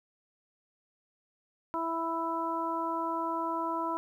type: harmonic tone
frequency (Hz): 330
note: E4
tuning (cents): +2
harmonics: 1 / 2 / 3 / 4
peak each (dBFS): -36 / -38 / -32 / -38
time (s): 1.74-3.97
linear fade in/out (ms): 0
effects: 11-bit